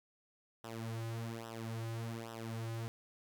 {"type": "tone with flanger", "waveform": "sawtooth", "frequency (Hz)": 114.1, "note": "A#2", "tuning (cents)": -37, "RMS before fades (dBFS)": -42, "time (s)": [0.64, 2.88], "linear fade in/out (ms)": 0, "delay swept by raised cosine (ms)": [0.44, 4.34], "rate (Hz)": 1.2, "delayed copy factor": -0.85, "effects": []}